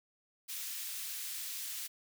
white high-pass noise, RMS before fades -41 dBFS, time 0.48-1.88 s, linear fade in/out 20 ms, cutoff 2200 Hz, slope 12 dB/octave, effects none

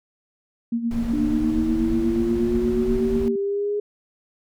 sine tone with tremolo, 233.1 Hz, A#3, in tune, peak -19 dBFS, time 0.72-3.36 s, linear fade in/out 5 ms, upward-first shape sine, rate 8.3 Hz, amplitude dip 65%
brown noise, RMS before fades -30 dBFS, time 0.91-3.28 s, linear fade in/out 0 ms
sine linear sweep, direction up, 293.7 to 415.3 Hz, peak -21 dBFS, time 1.13-3.8 s, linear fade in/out 5 ms
effects none

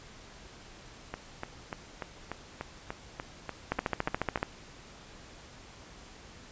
two click trains, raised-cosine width 0.5 ms, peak -13 / -20 dBFS, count 11 / 12, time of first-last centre 3.72-4.429 / 1.14-4.375 s, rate 14.1 / 3.4 Hz, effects pink hiss -51 dBFS RMS until 6.51 s + resampled to 16000 Hz

